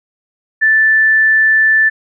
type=tone; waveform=sine; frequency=1760 Hz; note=A6; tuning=in tune; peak=-7 dBFS; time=0.61-1.9 s; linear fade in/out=20 ms; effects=none